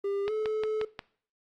triangle tone with pitch glide, 399 to 432.6 Hz, G4 to A4, +31 to -29 cents, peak -26 dBFS, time 0.04-0.85 s, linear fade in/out 5 ms, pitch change +140 cents, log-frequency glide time 0.25-0.31 s
click train, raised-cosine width 0.3 ms, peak -19 dBFS, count 5, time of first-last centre 0.28-0.992 s, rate 5.62 Hz
effects noise-tail reverb RT60 0.5 s tail -20 dB re dry + Opus 32 kbps

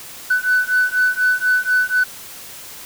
sine beating tone pair, 1496 / 1500.1 Hz, F#6 / F#6, +19 / +23 cents, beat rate 4.1 Hz, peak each -16 dBFS, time 0.3-2.04 s, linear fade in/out 10 ms, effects tanh soft clip ceiling -9 dBFS + white hiss -36 dBFS RMS until 2.85 s

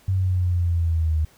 sine linear sweep, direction down, 95.7 to 77 Hz, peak -18 dBFS, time 0.08-1.25 s, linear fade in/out 5 ms, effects pink hiss -55 dBFS RMS until 1.37 s

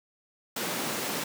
pink high-pass noise, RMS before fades -32 dBFS, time 0.56-1.24 s, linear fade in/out 5 ms, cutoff 170 Hz, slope 24 dB/octave, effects none

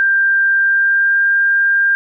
sine tone with pitch glide, 1586 to 1598 Hz, G6 to G6, +20 to +33 cents, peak -10 dBFS, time 0-1.95 s, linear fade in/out 0 ms, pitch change +13 cents, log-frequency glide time 0.58-1.22 s, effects none

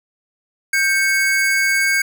square tone pair together, 1574.8 / 2208 Hz, G6 / C#7, +8 / -7 cents, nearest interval tritone, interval 585 cents, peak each -18 dBFS, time 0.73-2.02 s, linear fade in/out 5 ms, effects none

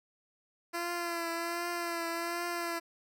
10% pulse tone with vibrato, 340.8 Hz, F4, 42 cents flat, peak -25 dBFS, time 0.73-2.8 s, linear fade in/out 20 ms, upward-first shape triangle, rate 1.3 Hz, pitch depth 38 cents each way, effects none

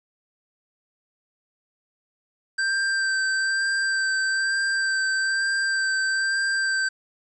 square tone with vibrato, 1568 Hz, G6, in tune, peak -22 dBFS, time 2.58-6.89 s, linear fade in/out 10 ms, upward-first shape sine, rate 1.1 Hz, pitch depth 17 cents each way, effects resampled to 22050 Hz + 9-bit

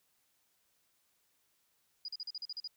sine tone bursts, 4908 Hz, D#8, 25 cents flat, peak -38 dBFS, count 9, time 2.05-2.675 s, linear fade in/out 2 ms, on 33 ms, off 41 ms, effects white hiss -75 dBFS RMS until 2.76 s

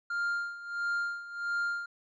triangle tone with tremolo, 1400 Hz, F6, 4 cents sharp, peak -26 dBFS, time 0.1-1.86 s, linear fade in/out 5 ms, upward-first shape sine, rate 1.5 Hz, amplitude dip 80%, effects resampled to 16000 Hz

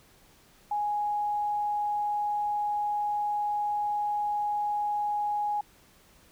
sine tone, 830.6 Hz, G#5, in tune, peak -26 dBFS, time 0.71-5.61 s, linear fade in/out 5 ms, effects pink hiss -59 dBFS RMS until 6.31 s

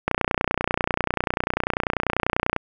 click train, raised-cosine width 0.5 ms, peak -5 dBFS, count 76, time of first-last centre 0.08-2.563 s, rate 30.2 Hz, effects none

